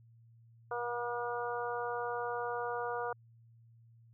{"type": "harmonic tone", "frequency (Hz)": 240, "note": "B3", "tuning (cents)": -49, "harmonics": [2, 3, 4, 5, 6], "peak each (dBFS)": [-38, -40, -41, -42, -43], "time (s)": [0.71, 3.13], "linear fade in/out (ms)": 5, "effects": ["added 115 Hz sine -58 dBFS peak until 4.13 s"]}